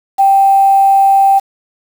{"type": "tone with quantisation", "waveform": "sine", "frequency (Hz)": 784, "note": "G5", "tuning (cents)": 0, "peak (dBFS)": -5, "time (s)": [0.18, 1.4], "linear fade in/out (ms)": 20, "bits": 5, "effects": []}